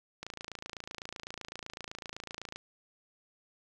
click train, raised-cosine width 0.2 ms, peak -23 dBFS, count 66, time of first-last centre 0.23-2.56 s, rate 27.9 Hz, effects none

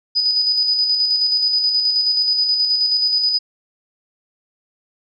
sine tone with tremolo, 4978 Hz, D#8, in tune, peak -13 dBFS, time 0.15-3.39 s, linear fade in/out 20 ms, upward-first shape square, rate 9.4 Hz, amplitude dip 35%, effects none

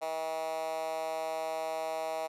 10% pulse tone with high-pass filter, 160 Hz, D#3, 49 cents sharp, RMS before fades -35 dBFS, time 0.01-2.28 s, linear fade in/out 20 ms, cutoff 660 Hz, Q 3.6, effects resampled to 32000 Hz

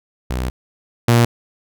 sawtooth tone pair in turn, 62.7 / 118.36 Hz, B1 / A#2, +27 / +27 cents, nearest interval major seventh, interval 1100 cents, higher second, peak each -16 / -6 dBFS, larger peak second, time 0.3-0.5 / 1.08-1.25 s, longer first, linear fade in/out 5 ms, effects none

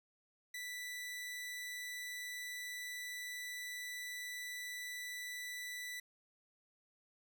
sawtooth tone, 1975.5 Hz, B6, in tune, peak -39 dBFS, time 0.54-6 s, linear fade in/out 5 ms, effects none

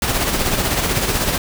pink noise with tremolo, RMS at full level -17 dBFS, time 0.02-1.38 s, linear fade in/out 2 ms, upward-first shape sine, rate 16 Hz, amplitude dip 45%, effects none

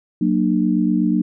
sine chord, Gb augmented, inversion none, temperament equal with one note detuned, 185 / 233.1 / 301.1 Hz, Gb3 / Bb3 / D4, 0 / 0 / +43 cents, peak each -19 dBFS, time 0.21-1.22 s, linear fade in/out 5 ms, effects none

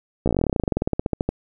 slowing click train, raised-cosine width 2 ms, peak -7 dBFS, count 27, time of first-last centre 0.26-1.29 s, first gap 15 ms, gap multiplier 1.07, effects none

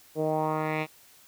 10% pulse tone with low-pass filter sweep, 155.56 Hz, D#3, in tune, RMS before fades -28 dBFS, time 0.15-0.87 s, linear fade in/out 50 ms, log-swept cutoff 460 to 2900 Hz, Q 2.6, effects white hiss -56 dBFS RMS until 1.27 s

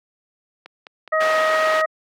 click train, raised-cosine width 0.3 ms, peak -22 dBFS, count 5, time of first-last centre 0.66-1.493 s, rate 4.8 Hz
harmonic tone, 630 Hz, D#5, 21 cents sharp, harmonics 1 / 2 / 3, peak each -18 / -21 / -23 dBFS, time 1.12-1.86 s, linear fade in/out 10 ms
white low-pass noise, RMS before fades -27 dBFS, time 1.2-1.82 s, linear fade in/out 10 ms, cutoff 2400 Hz, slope 12 dB/octave
effects high-pass 400 Hz 12 dB/octave

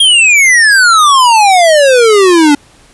square exponential sweep, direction down, 3281 to 283.2 Hz, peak -4 dBFS, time 0-2.55 s, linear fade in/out 5 ms, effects pink hiss -43 dBFS RMS until 2.93 s + resampled to 24000 Hz

